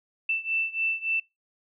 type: beating tone pair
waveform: sine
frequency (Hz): 2661 / 2664.5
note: E7 / E7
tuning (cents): +16 / +18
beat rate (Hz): 3.5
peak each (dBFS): -27 / -29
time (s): 0.29-1.2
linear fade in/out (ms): 5
effects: noise-tail reverb RT60 0.2 s tail -25 dB re dry